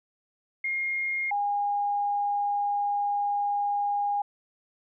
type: tone pair in turn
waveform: sine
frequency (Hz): 2134 / 815.2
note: C7 / G#5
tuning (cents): +34 / -32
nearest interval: octave + perfect fourth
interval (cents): 1666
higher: first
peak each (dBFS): -26 / -24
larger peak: second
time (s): 0.64-1.31 / 1.31-4.22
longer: second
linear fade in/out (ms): 5
effects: none